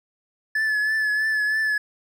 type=tone with vibrato; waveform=triangle; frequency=1729 Hz; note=A6; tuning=31 cents flat; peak=-18 dBFS; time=0.55-1.78 s; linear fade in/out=5 ms; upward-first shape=triangle; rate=3.1 Hz; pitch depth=39 cents each way; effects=none